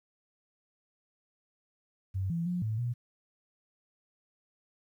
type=tone with pitch steps; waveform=sine; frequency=95.4 / 168.2 / 177.8 / 109.4 / 120.7 Hz; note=G2 / E3 / F3 / A2 / B2; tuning=-47 / +35 / +31 / -9 / -39 cents; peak=-29 dBFS; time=2.14-2.94 s; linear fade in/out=20 ms; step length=160 ms; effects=11-bit